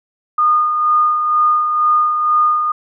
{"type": "tone with tremolo", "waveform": "sine", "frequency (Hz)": 1223, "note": "D#6", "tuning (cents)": -30, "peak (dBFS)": -9, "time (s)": [0.38, 2.72], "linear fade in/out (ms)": 5, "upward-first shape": "sine", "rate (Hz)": 2.1, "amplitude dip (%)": 45, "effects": []}